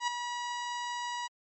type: tone with ADSR envelope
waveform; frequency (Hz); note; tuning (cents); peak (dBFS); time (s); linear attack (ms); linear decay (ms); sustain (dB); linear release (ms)
sawtooth; 967; B5; -37; -22; 0-1.28; 77; 5; -8; 17
effects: MP3 32 kbps